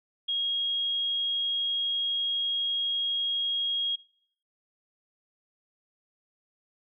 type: tone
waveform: sine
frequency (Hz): 3276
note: G#7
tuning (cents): -24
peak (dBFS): -26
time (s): 0.28-3.96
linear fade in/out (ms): 10
effects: noise-tail reverb RT60 0.6 s tail -21 dB re dry